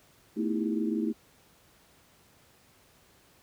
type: tone cluster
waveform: sine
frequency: 222.7 / 249.3 / 319.5 / 338.8 / 399.4 Hz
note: A3 / B3 / D#4 / E4 / G4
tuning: +21 / +16 / +46 / +48 / +32 cents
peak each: -30 / -37 / -31 / -36 / -38 dBFS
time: 0.36-1.13 s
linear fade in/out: 20 ms
effects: pink hiss -61 dBFS RMS until 3.42 s + high-pass 60 Hz 12 dB/octave